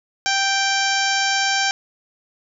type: harmonic tone with a mistuned harmonic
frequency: 784 Hz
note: G5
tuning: in tune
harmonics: 1 / 2 / 3 / 4 / 5 / 6 / 7 / 8 / 9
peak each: -23 / -22 / -26 / -27 / -30 / -29 / -26 / -29 / -33 dBFS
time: 0.26-1.71 s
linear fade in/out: 0 ms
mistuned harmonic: 6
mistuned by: -17 cents
effects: none